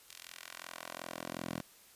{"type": "tone with high-pass filter sweep", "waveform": "10% pulse", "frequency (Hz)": 42.73, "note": "F1", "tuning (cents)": -37, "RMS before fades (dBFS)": -45, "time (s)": [0.08, 1.61], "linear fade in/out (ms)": 10, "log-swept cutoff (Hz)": [3500, 180], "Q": 0.8, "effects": ["white hiss -60 dBFS RMS until 1.95 s", "resampled to 32000 Hz"]}